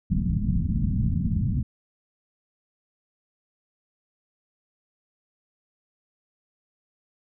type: low-pass noise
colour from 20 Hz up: white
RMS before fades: -24 dBFS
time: 0.1-1.63 s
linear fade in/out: 10 ms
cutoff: 220 Hz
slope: 48 dB/octave
effects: none